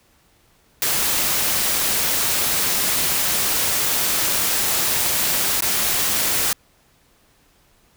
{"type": "noise with dropouts", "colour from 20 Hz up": "white", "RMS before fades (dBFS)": -20, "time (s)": [0.82, 6.53], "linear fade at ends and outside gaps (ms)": 1, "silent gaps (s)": [5.607, 5.622], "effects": ["pink hiss -58 dBFS RMS until 7.96 s"]}